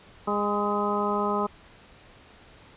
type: harmonic tone with a mistuned harmonic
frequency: 205.3 Hz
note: G#3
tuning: 20 cents flat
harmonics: 1 / 2 / 3 / 4 / 5 / 6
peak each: -30 / -29 / -33 / -32 / -30 / -30 dBFS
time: 0.27-1.47 s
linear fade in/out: 10 ms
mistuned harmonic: 6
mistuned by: +38 cents
effects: pink hiss -52 dBFS RMS until 2.76 s + resampled to 8000 Hz